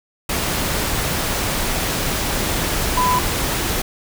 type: tone in noise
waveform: sine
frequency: 1000 Hz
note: B5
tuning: 21 cents sharp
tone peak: -15 dBFS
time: 2.97-3.19 s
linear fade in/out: 5 ms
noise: pink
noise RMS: -21 dBFS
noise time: 0.29-3.82 s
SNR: +3 dB
effects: none